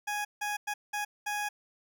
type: tone bursts at uneven times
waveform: 20% pulse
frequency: 830.6 Hz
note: G#5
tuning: in tune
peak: -26 dBFS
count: 5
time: 0.07-0.25 / 0.41-0.57 / 0.67-0.74 / 0.93-1.05 / 1.26-1.49 s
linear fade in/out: 10 ms
effects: none